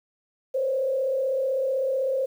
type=tone with frequency modulation; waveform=sine; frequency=531 Hz; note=C5; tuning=25 cents sharp; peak=-22 dBFS; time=0.54-2.26 s; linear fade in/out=10 ms; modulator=35.9 Hz; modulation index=0.68; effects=9-bit